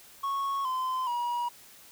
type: tone with pitch steps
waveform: triangle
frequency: 1103 / 1029.1 / 960.2 Hz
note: C#6 / C6 / B5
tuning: -9 / -29 / -49 cents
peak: -26 dBFS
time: 0.23-1.49 s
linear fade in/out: 10 ms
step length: 420 ms
effects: white hiss -53 dBFS RMS until 1.91 s